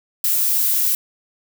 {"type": "noise", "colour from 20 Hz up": "violet", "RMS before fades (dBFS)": -18, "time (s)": [0.24, 0.95], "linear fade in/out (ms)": 2, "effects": []}